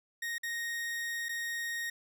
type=tone with dropouts; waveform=40% pulse; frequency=1864.7 Hz; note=A#6; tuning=in tune; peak=-33 dBFS; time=0.22-1.9 s; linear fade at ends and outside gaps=5 ms; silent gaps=0.382-0.432 / 1.286-1.291 s; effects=none